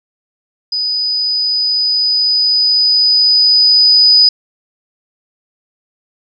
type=tone with level ramp; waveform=sine; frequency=4978 Hz; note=D#8; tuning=in tune; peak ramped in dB=-14 to -4 dBFS; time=0.72-4.29 s; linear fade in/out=5 ms; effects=none